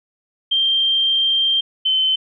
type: tone pair in turn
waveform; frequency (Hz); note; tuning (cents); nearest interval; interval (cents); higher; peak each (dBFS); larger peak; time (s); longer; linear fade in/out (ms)
sine; 3167 / 3068; G7 / G7; +17 / -38; minor second; 55; first; -14; neither; 0.51-1.61 / 1.85-2.16; first; 10
effects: none